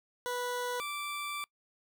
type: tone pair in turn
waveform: 20% pulse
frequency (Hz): 491.6 / 1169.2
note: B4 / D6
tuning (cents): -8 / -8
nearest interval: octave + minor third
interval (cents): 1500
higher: second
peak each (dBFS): -28 / -31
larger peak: first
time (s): 0.26-0.8 / 0.8-1.44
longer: second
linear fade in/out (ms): 0
effects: noise-tail reverb RT60 0.1 s tail -25 dB re dry